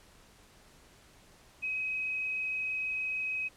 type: tone with frequency modulation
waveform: sine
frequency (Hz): 2535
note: D#7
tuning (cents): +32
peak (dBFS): -31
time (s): 1.62-3.49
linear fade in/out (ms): 20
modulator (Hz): 26.5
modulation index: 0.63
effects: pink hiss -59 dBFS RMS until 3.56 s + low-pass 11000 Hz 12 dB/octave